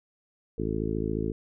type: harmonic tone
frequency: 54.2 Hz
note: A1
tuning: 25 cents flat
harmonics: 1 / 2 / 3 / 4 / 5 / 6 / 7 / 8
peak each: -35 / -35 / -35 / -35 / -35 / -35 / -35 / -35 dBFS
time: 0.58-1.32 s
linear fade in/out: 5 ms
effects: none